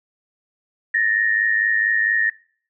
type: tone pair together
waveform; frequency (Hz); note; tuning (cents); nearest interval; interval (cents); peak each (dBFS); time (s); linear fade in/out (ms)
sine; 1760 / 1864.4; A6 / A#6; 0 / 0; minor second; 100; -20 / -18; 0.94-2.3; 5
effects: noise-tail reverb RT60 0.5 s tail -21 dB re dry